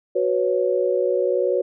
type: chord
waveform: sine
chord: F# suspended fourth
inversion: none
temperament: equal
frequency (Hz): 370 / 493.9 / 554.4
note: F#4 / B4 / C#5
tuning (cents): 0 / 0 / 0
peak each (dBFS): -22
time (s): 0.15-1.62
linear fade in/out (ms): 10
effects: none